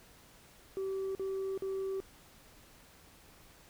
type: tone bursts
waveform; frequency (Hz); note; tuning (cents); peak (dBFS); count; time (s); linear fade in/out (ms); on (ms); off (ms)
sine; 385.4; G4; -29; -31; 3; 0.77-2.002; 0; 380; 46
effects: tanh soft clip ceiling -32 dBFS + pink hiss -59 dBFS RMS until 3.69 s